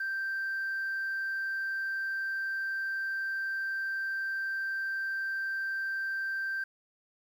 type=tone; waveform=sine; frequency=1568 Hz; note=G6; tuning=in tune; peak=-29 dBFS; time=0-6.64 s; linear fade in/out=5 ms; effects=tanh soft clip ceiling -28 dBFS + 10-bit